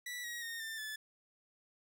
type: tone with pitch steps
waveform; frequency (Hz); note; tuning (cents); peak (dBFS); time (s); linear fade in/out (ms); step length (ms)
sawtooth; 1958 / 1900.1 / 1843.8 / 1789.3 / 1736.3; B6 / A#6 / A#6 / A6 / A6; -15 / +33 / -19 / +29 / -23; -37; 0.06-0.96; 5; 180
effects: none

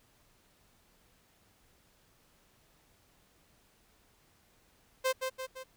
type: tone with echo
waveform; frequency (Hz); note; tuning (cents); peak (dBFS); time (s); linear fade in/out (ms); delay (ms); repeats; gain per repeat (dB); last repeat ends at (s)
sawtooth; 521; C5; -7; -23; 5.04-5.13; 20; 170; 3; -5; 5.64
effects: pink hiss -67 dBFS RMS until 5.76 s

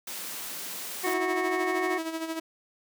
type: high-pass noise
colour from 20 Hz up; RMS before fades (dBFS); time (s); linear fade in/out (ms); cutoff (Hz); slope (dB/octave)
white; -37; 0.07-1.14; 5; 150; 48
type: harmonic tone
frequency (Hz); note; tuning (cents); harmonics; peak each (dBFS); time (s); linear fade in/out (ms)
367.6; F#4; -11; 1 / 2 / 3 / 5 / 6; -29 / -33 / -34 / -34 / -36; 1.03-1.99; 20
type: tone with tremolo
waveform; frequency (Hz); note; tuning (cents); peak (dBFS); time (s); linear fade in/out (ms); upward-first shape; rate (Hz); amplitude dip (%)
sawtooth; 324.2; E4; -29; -25; 1.06-2.4; 10; sine; 13; 60
effects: none

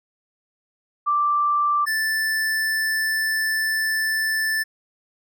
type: tone pair in turn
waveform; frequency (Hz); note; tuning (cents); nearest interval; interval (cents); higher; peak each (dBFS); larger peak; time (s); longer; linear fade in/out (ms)
sine / square; 1174.7 / 1760.1; D6 / A6; 0 / 0; perfect fifth; 700; second; -17 / -21; first; 1.06-1.86 / 1.86-4.64; second; 20
effects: none

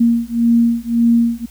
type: beating tone pair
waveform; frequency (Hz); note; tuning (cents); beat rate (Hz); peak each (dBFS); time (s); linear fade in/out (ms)
sine; 232.7 / 234.5; A#3 / A#3; -3 / +11; 1.8; -14; 0-1.46; 10
effects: added 60 Hz sine -41 dBFS peak until 1.5 s + white hiss -47 dBFS RMS until 1.5 s

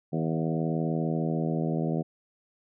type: harmonic tone with a mistuned harmonic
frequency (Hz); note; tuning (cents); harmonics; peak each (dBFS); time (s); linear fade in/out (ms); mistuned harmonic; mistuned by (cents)
80.5; E2; -41; 2 / 3 / 4 / 5 / 6 / 7 / 8 / 9; -28 / -32 / -34 / -36 / -38 / -39 / -40 / -41; 0.12-2.03; 20; 8; +16
effects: none

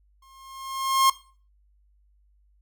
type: tone with exponential growth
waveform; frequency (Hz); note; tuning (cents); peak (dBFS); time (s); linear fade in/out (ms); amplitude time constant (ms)
45% pulse; 1070; C6; +38; -14; 0.22-1.1; 5; 190
effects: noise-tail reverb RT60 0.4 s tail -18 dB re dry + added 50 Hz sine -59 dBFS peak until 2.61 s

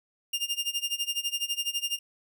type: tone with tremolo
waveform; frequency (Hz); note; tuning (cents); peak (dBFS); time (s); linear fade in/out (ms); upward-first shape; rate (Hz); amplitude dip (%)
sawtooth; 2810; F7; +10; -22; 0.33-1.99; 5; sine; 12; 90
effects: none

